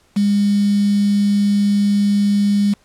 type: tone with quantisation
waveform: sine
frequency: 203.1 Hz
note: G#3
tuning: 38 cents flat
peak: -12 dBFS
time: 0.16-2.74 s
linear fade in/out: 10 ms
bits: 5
effects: pink hiss -56 dBFS RMS until 2.84 s + low-pass 10000 Hz 12 dB/octave